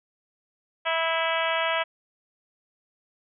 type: harmonic tone with a mistuned harmonic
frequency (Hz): 327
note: E4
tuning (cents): -14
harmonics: 2 / 3 / 4 / 5 / 6 / 7 / 8 / 9 / 10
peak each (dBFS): -28 / -30 / -31 / -32 / -33 / -33 / -34 / -35 / -35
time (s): 0.85-1.84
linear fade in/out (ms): 20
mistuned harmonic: 6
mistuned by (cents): +25
effects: none